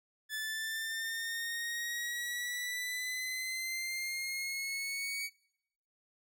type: exponential sweep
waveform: sawtooth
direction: up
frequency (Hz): 1737 to 2256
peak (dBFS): -32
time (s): 0.29-5.3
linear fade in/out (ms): 50
effects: noise-tail reverb RT60 0.8 s tail -25 dB re dry